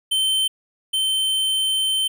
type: tone pair in turn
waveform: square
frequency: 3095 / 3095 Hz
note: G7 / G7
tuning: -23 / -23 cents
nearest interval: unison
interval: 0 cents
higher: neither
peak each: -18 / -19 dBFS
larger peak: first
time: 0.11-0.48 / 0.93-2.08 s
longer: second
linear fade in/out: 10 ms
effects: none